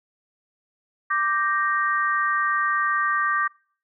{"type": "chord", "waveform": "sine", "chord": "G minor", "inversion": "second", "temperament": "equal", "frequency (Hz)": [1174.7, 1568, 1864.7], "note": ["D6", "G6", "Bb6"], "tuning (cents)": [0, 0, 0], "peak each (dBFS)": [-22, -26, -26], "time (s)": [1.1, 3.48], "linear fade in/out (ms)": 10, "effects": ["noise-tail reverb RT60 0.5 s tail -26 dB re dry"]}